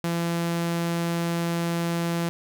sawtooth tone, 169.5 Hz, E3, 49 cents sharp, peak -20 dBFS, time 0.04-2.29 s, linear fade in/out 0 ms, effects none

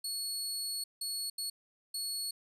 25% pulse tone bursts at uneven times, 4375 Hz, C#8, 24 cents flat, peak -30 dBFS, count 4, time 0.04-0.84 / 1.01-1.3 / 1.38-1.5 / 1.94-2.31 s, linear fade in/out 5 ms, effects none

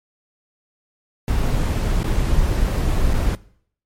brown noise with dropouts, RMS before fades -18 dBFS, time 1.28-3.35 s, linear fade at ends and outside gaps 1 ms, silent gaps 2.032-2.042 / 3.135-3.139 s, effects noise-tail reverb RT60 0.6 s tail -21 dB re dry + MP3 64 kbps

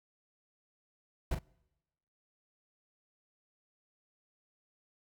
brown noise with echo, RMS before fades -31 dBFS, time 1.31-1.35 s, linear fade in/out 5 ms, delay 40 ms, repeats 1, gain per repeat -8 dB, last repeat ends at 1.39 s, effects noise-tail reverb RT60 1.0 s tail -26 dB re dry

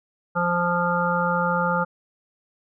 harmonic tone, 174.61 Hz, F3, in tune, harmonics 1 / 3 / 5 / 7 / 8, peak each -26 / -26 / -26 / -26 / -26 dBFS, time 0.35-1.85 s, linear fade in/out 20 ms, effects none

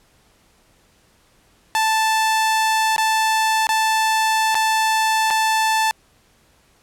sawtooth tone with dropouts, 880 Hz, A5, in tune, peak -12 dBFS, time 1.75-5.91 s, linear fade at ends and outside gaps 0 ms, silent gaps 2.963-2.981 / 3.669-3.691 / 4.545-4.552 / 5.303-5.308 s, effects pink hiss -57 dBFS RMS until 6.82 s + low-pass 12000 Hz 12 dB/octave

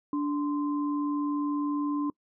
sine tone pair together, 291.4 / 1038.4 Hz, D4 / C6, -13 / -13 cents, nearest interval octave + minor seventh, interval 2200 cents, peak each -26 / -36 dBFS, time 0.13-2.1 s, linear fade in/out 2 ms, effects noise-tail reverb RT60 0.1 s tail -25 dB re dry

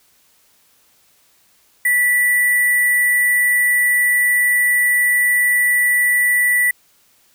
sine tone with sample-and-hold, 1963 Hz, B6, 11 cents flat, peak -12 dBFS, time 1.85-6.71 s, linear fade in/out 5 ms, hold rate 11025 Hz, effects white hiss -56 dBFS RMS until 7.34 s

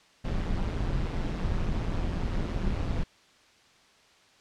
brown noise with amplitude modulation, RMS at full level -26 dBFS, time 0.24-3.04 s, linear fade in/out 10 ms, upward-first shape sine, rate 168 Hz, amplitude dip 65%, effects white hiss -59 dBFS RMS until 4.4 s + low-pass 5000 Hz 12 dB/octave

